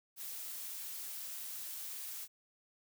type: noise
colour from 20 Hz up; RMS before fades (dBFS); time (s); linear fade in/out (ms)
blue; -44; 0.16-2.28; 50
effects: none